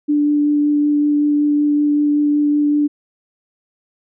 sine tone with vibrato, 294 Hz, D4, 2 cents sharp, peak -12 dBFS, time 0.08-2.88 s, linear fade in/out 20 ms, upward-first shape sine, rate 5.3 Hz, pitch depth 8 cents each way, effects none

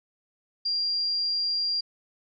sine tone, 4772 Hz, D8, 27 cents sharp, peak -24 dBFS, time 0.65-1.81 s, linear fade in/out 10 ms, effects none

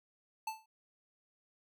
square tone with exponential decay, 880 Hz, A5, in tune, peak -34 dBFS, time 0.47-0.66 s, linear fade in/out 5 ms, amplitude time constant 41 ms, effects none

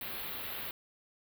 white band-stop noise, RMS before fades -40 dBFS, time 0.01-0.71 s, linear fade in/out 2 ms, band 4100 to 12000 Hz, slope 48 dB/octave, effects none

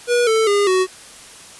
square tone with pitch steps, 483.2 / 443.1 / 406.3 / 372.6 Hz, B4 / A4 / G#4 / F#4, -38 / +12 / -38 / +12 cents, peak -14 dBFS, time 0.07-0.87 s, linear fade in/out 50 ms, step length 200 ms, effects white hiss -40 dBFS RMS until 1.59 s + resampled to 24000 Hz

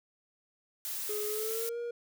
blue noise, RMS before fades -37 dBFS, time 0.85-1.69 s, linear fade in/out 0 ms
triangle tone with pitch glide, 420 to 474.2 Hz, G#4 to A#4, +19 to +30 cents, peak -32 dBFS, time 1.09-1.91 s, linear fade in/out 5 ms, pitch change +211 cents, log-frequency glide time 1.28-1.78 s
effects none

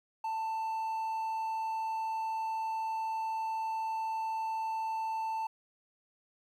triangle tone, 888 Hz, A5, 16 cents sharp, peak -30 dBFS, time 0.24-5.47 s, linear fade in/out 5 ms, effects 11-bit

